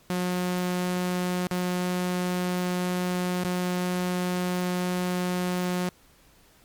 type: tone with dropouts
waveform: sawtooth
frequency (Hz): 180.2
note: F#3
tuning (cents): -45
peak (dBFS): -21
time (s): 0.1-5.89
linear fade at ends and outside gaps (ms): 0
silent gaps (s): 1.47-1.512 / 3.437-3.449
effects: pink hiss -58 dBFS RMS until 6.64 s + MP3 96 kbps